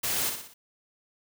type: noise with echo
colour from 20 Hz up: white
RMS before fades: -29 dBFS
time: 0.03-0.3 s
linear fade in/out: 10 ms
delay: 60 ms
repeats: 4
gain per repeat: -6 dB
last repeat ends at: 0.54 s
effects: none